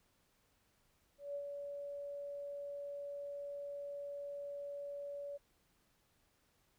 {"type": "tone with ADSR envelope", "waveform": "sine", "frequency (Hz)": 570, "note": "C#5", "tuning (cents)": 48, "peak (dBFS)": -38, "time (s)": [1.18, 5.38], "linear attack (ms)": 170, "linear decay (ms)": 71, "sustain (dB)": -4, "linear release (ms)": 21, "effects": ["pink hiss -75 dBFS RMS until 6.78 s"]}